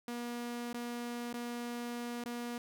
sawtooth tone with dropouts, 239.5 Hz, A#3, 47 cents sharp, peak -34 dBFS, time 0.08-2.58 s, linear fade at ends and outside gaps 2 ms, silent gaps 0.73-0.742 / 1.329-1.339 / 2.239-2.258 s, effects none

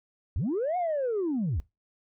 sine linear two-way sweep, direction up then down, 58.3 to 740 to 58.3 Hz, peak -24 dBFS, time 0.36-1.6 s, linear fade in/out 0 ms, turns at 0.77 s, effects noise-tail reverb RT60 0.2 s tail -21 dB re dry + tanh soft clip ceiling -23 dBFS

